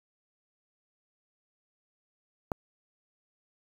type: click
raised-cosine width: 1 ms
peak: -15 dBFS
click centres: 2.518 s
effects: 7-bit